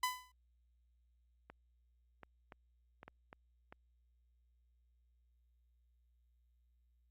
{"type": "tone with exponential decay", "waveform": "sawtooth", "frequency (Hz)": 1004, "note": "B5", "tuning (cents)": 28, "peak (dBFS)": -27, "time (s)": [0.03, 0.32], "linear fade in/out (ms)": 5, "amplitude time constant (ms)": 62}
{"type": "clicks", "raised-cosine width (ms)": 0.5, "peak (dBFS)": -36, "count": 7, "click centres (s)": [1.5, 2.233, 2.522, 3.031, 3.08, 3.329, 3.725]}
{"effects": ["added 60 Hz sine -70 dBFS peak until 7.1 s", "Opus 48 kbps"]}